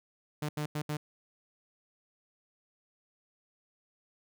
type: tone bursts at uneven times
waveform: sawtooth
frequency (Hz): 149.8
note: D3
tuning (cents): +35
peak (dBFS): -28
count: 4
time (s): 0.42-0.49 / 0.57-0.66 / 0.75-0.82 / 0.89-0.97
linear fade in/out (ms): 5
effects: none